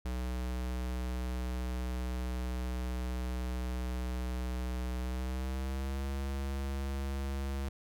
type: tone with pitch glide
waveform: square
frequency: 62.3 to 68.33 Hz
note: B1 to C#2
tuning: +16 to -24 cents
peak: -34 dBFS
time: 0.05-7.69 s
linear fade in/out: 5 ms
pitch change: +160 cents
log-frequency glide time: 4.99-6.06 s
effects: none